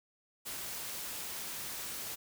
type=noise; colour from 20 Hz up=white; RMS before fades=-41 dBFS; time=0.45-2.16 s; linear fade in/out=20 ms; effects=none